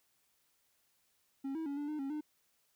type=tone with pitch steps; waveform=triangle; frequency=272 / 322.2 / 282.2 / 291.2 / 303.8 / 273.1 / 302.5 Hz; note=C#4 / E4 / C#4 / D4 / D#4 / C#4 / D#4; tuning=-33 / -39 / +31 / -15 / -41 / -26 / -49 cents; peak=-34 dBFS; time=1.44-2.21 s; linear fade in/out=10 ms; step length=110 ms; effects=white hiss -75 dBFS RMS until 2.75 s